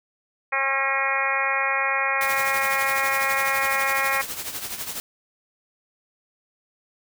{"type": "harmonic tone", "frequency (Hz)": 271.1, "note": "C#4", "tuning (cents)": -38, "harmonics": [2, 3, 4, 5, 6, 7, 8, 9], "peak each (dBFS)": [-32, -30, -28, -30, -31, -26, -28, -29], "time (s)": [0.52, 4.22], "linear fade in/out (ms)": 10}
{"type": "noise with tremolo", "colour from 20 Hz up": "white", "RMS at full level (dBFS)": -29, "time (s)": [2.21, 5], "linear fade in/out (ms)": 0, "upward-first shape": "triangle", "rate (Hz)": 12, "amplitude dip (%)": 70}
{"effects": []}